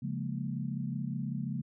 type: chord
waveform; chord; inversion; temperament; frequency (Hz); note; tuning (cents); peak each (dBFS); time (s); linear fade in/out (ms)
sine; Bb minor seventh; first; equal; 138.59 / 174.61 / 207.7 / 233.1; Db3 / F3 / Ab3 / Bb3; 0 / 0 / 0 / 0; -36 / -39 / -39 / -39; 0.02-1.62; 10
effects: none